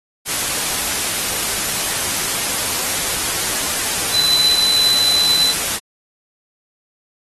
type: tone in noise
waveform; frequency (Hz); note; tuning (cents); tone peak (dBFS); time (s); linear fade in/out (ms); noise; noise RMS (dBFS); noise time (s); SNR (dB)
sine; 4014; B7; +27; -13; 4.12-5.54; 50; white; -20; 0.25-5.8; +4
effects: AAC 32 kbps